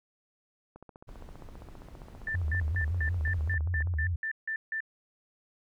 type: click train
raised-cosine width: 1 ms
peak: -34 dBFS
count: 49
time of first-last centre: 0.76-3.939 s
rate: 15.1 Hz
type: noise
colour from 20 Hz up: brown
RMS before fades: -47 dBFS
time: 1.07-3.55 s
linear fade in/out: 20 ms
type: tone bursts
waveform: sine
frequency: 1775 Hz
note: A6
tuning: 15 cents sharp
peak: -30 dBFS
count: 11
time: 2.27-4.805 s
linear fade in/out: 2 ms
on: 85 ms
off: 160 ms
type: tone with vibrato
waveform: sine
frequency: 82.41 Hz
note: E2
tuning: in tune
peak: -27 dBFS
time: 2.34-4.16 s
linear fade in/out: 5 ms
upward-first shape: square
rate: 5.3 Hz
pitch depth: 130 cents each way
effects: none